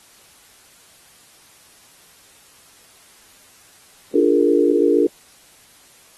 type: chord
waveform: sine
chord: Bb dominant seventh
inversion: first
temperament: equal with one note detuned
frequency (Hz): 293.7 / 349.2 / 415.3 / 463.7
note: D4 / F4 / Ab4 / Bb4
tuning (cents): 0 / 0 / 0 / -9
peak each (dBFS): -18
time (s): 4.14-5.07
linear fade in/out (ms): 5
effects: white hiss -50 dBFS RMS until 6.17 s + AAC 32 kbps